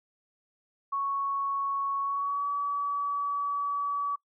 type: tone with pitch glide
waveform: sine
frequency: 1108.7 to 1142.5 Hz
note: C#6 to D6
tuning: 0 to -48 cents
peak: -27 dBFS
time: 0.92-4.16 s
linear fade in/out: 10 ms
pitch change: +52 cents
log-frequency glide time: 2.01-2.48 s
effects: noise-tail reverb RT60 0.1 s tail -25 dB re dry